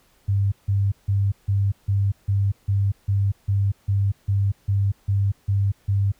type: tone bursts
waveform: sine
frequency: 99.3 Hz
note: G2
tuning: 23 cents sharp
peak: -17 dBFS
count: 15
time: 0.28-6.12 s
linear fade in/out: 10 ms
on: 240 ms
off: 160 ms
effects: pink hiss -60 dBFS RMS until 6.19 s